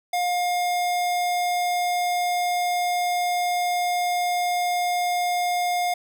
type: tone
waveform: square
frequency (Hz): 711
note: F5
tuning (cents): +31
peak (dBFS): -22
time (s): 0.13-5.94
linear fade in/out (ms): 5
effects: none